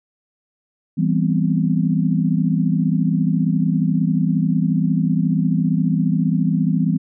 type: chord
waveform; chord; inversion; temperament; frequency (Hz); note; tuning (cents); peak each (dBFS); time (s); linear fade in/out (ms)
sine; C major seventh; first; equal; 164.81 / 196 / 246.9 / 261.6; E3 / G3 / B3 / C4; 0 / 0 / 0 / 0; -18 / -20 / -23 / -24; 0.97-6.98; 20
effects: none